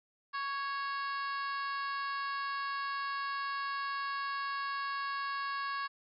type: harmonic tone with a mistuned harmonic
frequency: 552 Hz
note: C#5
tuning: 7 cents flat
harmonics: 2 / 3 / 4 / 5 / 6 / 7 / 8 / 9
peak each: -35 / -39 / -50 / -49 / -55 / -53 / -48 / -54 dBFS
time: 0.33-5.88 s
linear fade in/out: 20 ms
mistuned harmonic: 2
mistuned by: +18 cents
effects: MP3 96 kbps